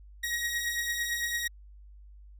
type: beating tone pair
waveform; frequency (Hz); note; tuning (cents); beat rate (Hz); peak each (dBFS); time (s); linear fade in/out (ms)
sawtooth; 1886 / 1894.9; A#6 / A#6; +20 / +28; 8.9; -33 / -27; 0.23-1.48; 10
effects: added 50 Hz sine -48 dBFS peak until 2.39 s